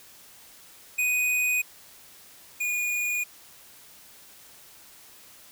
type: tone pair in turn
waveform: square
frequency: 2489 / 2446 Hz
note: D#7 / D#7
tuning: 0 / -30 cents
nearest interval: unison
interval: 30 cents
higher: first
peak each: -23 / -26 dBFS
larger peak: first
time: 0.98-1.62 / 2.6-3.24 s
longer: neither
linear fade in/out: 10 ms
effects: white hiss -51 dBFS RMS until 5.51 s